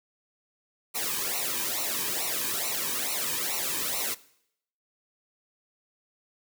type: noise with flanger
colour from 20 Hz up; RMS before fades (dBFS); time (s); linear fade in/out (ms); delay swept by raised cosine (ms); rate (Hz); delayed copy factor
white; -30; 0.94-4.15; 20; 0.6 to 1.48; 2.3; -0.85
effects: noise-tail reverb RT60 0.7 s tail -19 dB re dry